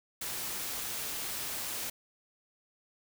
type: noise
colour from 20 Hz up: white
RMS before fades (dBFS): -37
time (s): 0.21-1.9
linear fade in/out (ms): 5
effects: none